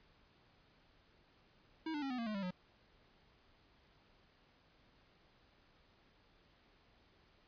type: tone with pitch steps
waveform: square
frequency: 320.1 / 295.2 / 272.3 / 251.1 / 231.6 / 213.6 / 197.04 / 181.74 Hz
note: D#4 / D4 / C#4 / B3 / A#3 / G#3 / G3 / F#3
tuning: +49 / +9 / -31 / +29 / -11 / +49 / +9 / -31 cents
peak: -39 dBFS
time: 1.86-2.508 s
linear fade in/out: 5 ms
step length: 81 ms
effects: pink hiss -69 dBFS RMS until 7.47 s + resampled to 11025 Hz